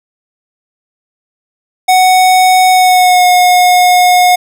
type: tone with pitch glide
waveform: square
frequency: 742 to 722.5 Hz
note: F#5 to F#5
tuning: +5 to -41 cents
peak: -5 dBFS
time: 1.88-4.36 s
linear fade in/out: 10 ms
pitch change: -46 cents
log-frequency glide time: 2.7-3.26 s
effects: none